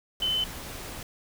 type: tone in noise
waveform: sine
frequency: 3041 Hz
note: F#7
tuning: 47 cents sharp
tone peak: -24 dBFS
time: 0.22-0.44 s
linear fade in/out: 2 ms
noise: pink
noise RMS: -39 dBFS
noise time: 0.2-1.03 s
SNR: +12 dB
effects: none